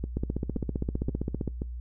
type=two click trains; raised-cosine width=3 ms; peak=-19 / -16 dBFS; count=4 / 21; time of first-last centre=0.04-1.619 / 0.17-1.477 s; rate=1.9 / 15.3 Hz; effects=noise-tail reverb RT60 0.2 s tail -24 dB re dry + added 60 Hz sine -34 dBFS peak until 1.8 s